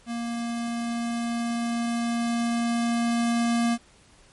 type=tone with level ramp; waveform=square; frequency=234.4 Hz; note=A#3; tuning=10 cents sharp; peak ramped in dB=-29 to -21 dBFS; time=0.06-3.78 s; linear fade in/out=50 ms; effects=pink hiss -56 dBFS RMS until 4.32 s + MP3 48 kbps